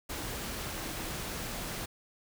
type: tone in noise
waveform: sine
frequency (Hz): 322.3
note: E4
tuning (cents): -39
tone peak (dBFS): -47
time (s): 0.76-1.11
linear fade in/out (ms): 10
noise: pink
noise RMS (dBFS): -38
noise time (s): 0.09-1.86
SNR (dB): -12
effects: none